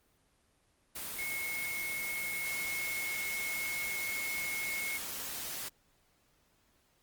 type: tone in noise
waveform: sine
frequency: 2175 Hz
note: C#7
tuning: 33 cents flat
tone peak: -35 dBFS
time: 1.18-4.98 s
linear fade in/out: 10 ms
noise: white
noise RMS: -40 dBFS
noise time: 0.95-5.69 s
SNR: +2 dB
effects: pink hiss -71 dBFS RMS until 7.02 s + Opus 24 kbps